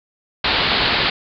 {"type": "low-pass noise", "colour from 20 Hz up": "white", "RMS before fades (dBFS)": -18, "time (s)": [0.44, 1.1], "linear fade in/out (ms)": 5, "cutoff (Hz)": 4600, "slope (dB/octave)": 96, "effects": []}